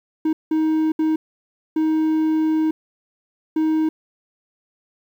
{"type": "tone bursts at uneven times", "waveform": "triangle", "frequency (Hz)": 314.5, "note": "D#4", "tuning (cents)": 19, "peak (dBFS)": -14, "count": 5, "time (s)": [[0.25, 0.33], [0.51, 0.92], [0.99, 1.16], [1.76, 2.71], [3.56, 3.89]], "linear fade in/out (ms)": 5, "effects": ["9-bit"]}